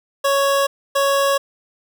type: tone pair in turn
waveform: 25% pulse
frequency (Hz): 555 / 555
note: C#5 / C#5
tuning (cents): +2 / +2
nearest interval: unison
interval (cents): 0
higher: neither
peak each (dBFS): -11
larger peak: neither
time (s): 0.24-0.67 / 0.95-1.38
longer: neither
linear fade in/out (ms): 10
effects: none